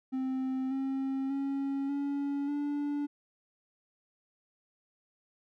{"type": "tone with pitch steps", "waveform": "triangle", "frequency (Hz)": [261.6, 268.3, 275.2, 282.3, 289.6], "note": ["C4", "C4", "C#4", "C#4", "D4"], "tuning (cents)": [0, 44, -12, 32, -24], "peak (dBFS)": -28, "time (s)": [0.12, 3.07], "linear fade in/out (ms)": 20, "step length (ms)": 590, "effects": []}